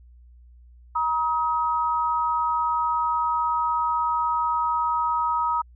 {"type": "tone pair together", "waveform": "sine", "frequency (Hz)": [950.7, 1267], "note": ["A#5", "D#6"], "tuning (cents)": [34, 31], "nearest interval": "perfect fourth", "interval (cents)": 497, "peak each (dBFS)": [-23, -24], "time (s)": [0.95, 5.62], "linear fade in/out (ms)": 10, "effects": ["added 60 Hz sine -47 dBFS peak until 5.75 s"]}